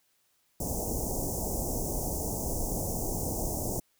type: band-stop noise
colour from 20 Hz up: pink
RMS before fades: -32 dBFS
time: 0.6-3.8 s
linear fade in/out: 5 ms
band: 840 to 5900 Hz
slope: 48 dB/octave
effects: white hiss -71 dBFS RMS until 3.99 s